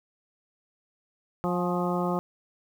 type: harmonic tone with a mistuned harmonic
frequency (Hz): 177.8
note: F3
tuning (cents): +31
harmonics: 1 / 2 / 3 / 4 / 5 / 6 / 7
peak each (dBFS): -28 / -31 / -33 / -34 / -35 / -36 / -36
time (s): 1.44-2.19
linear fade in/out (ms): 0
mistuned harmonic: 5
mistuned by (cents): -56
effects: 9-bit